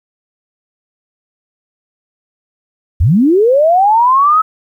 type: linear sweep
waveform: sine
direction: up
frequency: 62.6 to 1300 Hz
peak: -6 dBFS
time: 3-4.42 s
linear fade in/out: 10 ms
effects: 8-bit